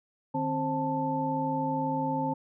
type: tone cluster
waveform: sine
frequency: 152.7 / 265.2 / 530 / 881 Hz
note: D#3 / C4 / C5 / A5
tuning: -32 / +23 / +22 / +2 cents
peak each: -35 / -31 / -35 / -30 dBFS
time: 0.34-2.34 s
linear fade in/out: 10 ms
effects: none